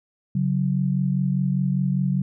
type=tone pair together; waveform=sine; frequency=140 / 185 Hz; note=C#3 / F#3; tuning=+18 / 0 cents; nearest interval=perfect fourth; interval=482 cents; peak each=-22 dBFS; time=0.35-2.22 s; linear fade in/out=5 ms; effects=none